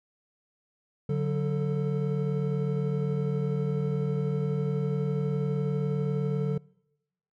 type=tone cluster; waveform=triangle; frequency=143.6 / 183.4 / 442.9 Hz; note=D3 / F#3 / A4; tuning=-39 / -15 / +11 cents; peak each=-25 / -29 / -30 dBFS; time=1.09-6.58 s; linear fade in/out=5 ms; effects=noise-tail reverb RT60 0.9 s tail -25 dB re dry